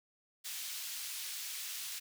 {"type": "high-pass noise", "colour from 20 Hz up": "pink", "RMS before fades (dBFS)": -42, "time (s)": [0.44, 2], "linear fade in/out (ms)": 20, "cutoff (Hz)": 3100, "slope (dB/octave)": 12, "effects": []}